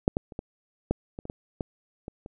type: clicks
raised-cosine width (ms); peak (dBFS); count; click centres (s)
2; -6 / -12 / -29 / -19 / -10 / -23 / -26 / -20 / -16 / -23 / -27; 11; 0.079 / 0.169 / 0.322 / 0.391 / 0.91 / 1.189 / 1.254 / 1.299 / 1.608 / 2.081 / 2.261
effects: none